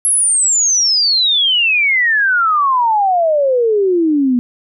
sine exponential sweep, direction down, 11200 to 239.2 Hz, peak -10 dBFS, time 0.05-4.39 s, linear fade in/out 0 ms, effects none

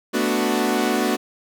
sawtooth chord, B minor seventh, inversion third, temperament equal, 220 / 246.9 / 293.7 / 370 Hz, A3 / B3 / D4 / F#4, 0 / 0 / 0 / 0 cents, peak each -21 / -20 / -21 / -20 dBFS, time 0.13-1.17 s, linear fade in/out 20 ms, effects none

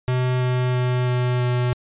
square tone with pitch steps, 126.6 / 125.87 / 125.15 / 124.43 / 123.71 Hz, B2 / B2 / B2 / B2 / B2, +43 / +33 / +23 / +13 / +3 cents, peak -19 dBFS, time 0.08-1.73 s, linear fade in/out 0 ms, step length 330 ms, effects resampled to 8000 Hz

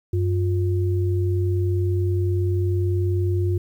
sine tone pair together, 94.91 / 354.2 Hz, F#2 / F4, +45 / +24 cents, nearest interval octave + major seventh, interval 2279 cents, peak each -19 / -26 dBFS, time 0.13-3.58 s, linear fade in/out 5 ms, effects 9-bit

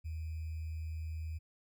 sine tone with sample-and-hold, 79.7 Hz, D#2, 42 cents sharp, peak -37 dBFS, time 0.04-1.39 s, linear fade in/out 20 ms, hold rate 2450 Hz, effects none

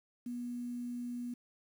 sine tone with quantisation, 242.7 Hz, B3, 30 cents flat, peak -37 dBFS, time 0.26-1.34 s, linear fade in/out 5 ms, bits 10, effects none

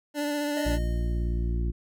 25% pulse tone with vibrato, 292.9 Hz, D4, 5 cents flat, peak -23 dBFS, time 0.14-0.79 s, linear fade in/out 50 ms, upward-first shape sine, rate 15 Hz, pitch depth 20 cents each way
square tone with exponential decay, 614 Hz, D#5, 23 cents flat, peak -31 dBFS, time 0.57-1.68 s, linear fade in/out 1 ms, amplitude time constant 240 ms
harmonic tone, 58.1 Hz, A#1, 5 cents flat, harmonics 1 / 2 / 3 / 4 / 5 / 6, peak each -25 / -35 / -37 / -42 / -43 / -40 dBFS, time 0.65-1.72 s, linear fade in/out 20 ms
effects none

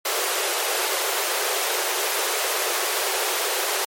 pink high-pass noise, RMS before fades -24 dBFS, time 0.05-3.85 s, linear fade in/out 5 ms, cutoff 360 Hz, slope 96 dB/octave, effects MP3 64 kbps

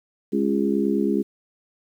harmonic tone with a mistuned harmonic, 69.3 Hz, C#2, in tune, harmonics 3 / 4 / 5 / 6, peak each -23 / -24 / -25 / -26 dBFS, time 0.32-1.23 s, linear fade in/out 20 ms, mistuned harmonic 6, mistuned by -30 cents, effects 9-bit

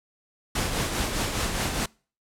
pink noise with tremolo, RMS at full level -25 dBFS, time 0.55-1.86 s, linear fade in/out 5 ms, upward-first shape triangle, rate 4.9 Hz, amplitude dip 50%, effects noise-tail reverb RT60 0.4 s tail -26 dB re dry + low-pass 11000 Hz 12 dB/octave

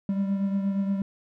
triangle beating tone pair, 196 / 204.5 Hz, G3 / G#3, 0 / -26 cents, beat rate 8.5 Hz, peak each -22 / -31 dBFS, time 0.09-1.02 s, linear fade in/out 2 ms, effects none

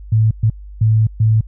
sine tone bursts at uneven times, 110 Hz, A2, in tune, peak -9 dBFS, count 4, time 0.12-0.31 / 0.43-0.5 / 0.81-1.07 / 1.2-1.41 s, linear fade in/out 5 ms, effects added 50 Hz sine -31 dBFS peak until 1.47 s

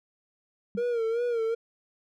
sine tone with exponential decay, 198.1 Hz, G3, 18 cents sharp, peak -27 dBFS, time 0.75-0.85 s, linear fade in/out 0 ms, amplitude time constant 21 ms
triangle tone with vibrato, 466.2 Hz, A#4, in tune, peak -23 dBFS, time 0.77-1.55 s, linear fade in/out 10 ms, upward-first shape sine, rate 2.6 Hz, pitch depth 75 cents each way
effects none

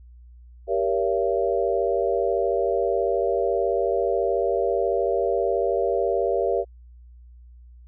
sine chord, G diminished seventh, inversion none, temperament just, 392 / 470.4 / 564.5 / 677.4 Hz, G4 / Bb4 / Db5 / Fb5, 0 / +16 / +31 / +47 cents, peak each -25 / -25 / -26 / -26 dBFS, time 0.67-6.65 s, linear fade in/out 50 ms, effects added 60 Hz sine -44 dBFS peak until 7.87 s

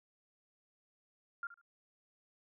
sine tone with echo, 1396.9 Hz, F6, in tune, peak -37 dBFS, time 1.43-1.47 s, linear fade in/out 2 ms, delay 72 ms, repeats 2, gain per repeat -14 dB, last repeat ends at 1.614 s, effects none

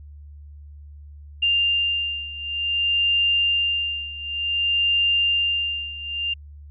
sine beating tone pair, 2795 / 2795.55 Hz, F7 / F7, +1 / +1 cents, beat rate 0.55 Hz, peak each -21 / -24 dBFS, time 1.42-6.34 s, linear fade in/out 10 ms, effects added 73 Hz sine -39 dBFS peak until 6.7 s

